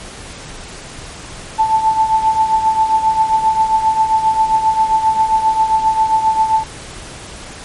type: tone with tremolo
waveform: sine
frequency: 880 Hz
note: A5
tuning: in tune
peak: -7 dBFS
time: 1.58-6.64 s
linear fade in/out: 20 ms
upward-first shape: triangle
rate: 7.5 Hz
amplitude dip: 75%
effects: pink hiss -32 dBFS RMS until 7.64 s + MP3 48 kbps